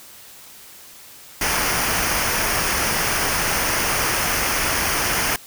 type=noise with comb filter; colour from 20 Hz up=pink; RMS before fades=-21 dBFS; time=1.41-5.36 s; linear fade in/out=2 ms; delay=0.26 ms; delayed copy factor=-0.6; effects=white hiss -43 dBFS RMS until 5.46 s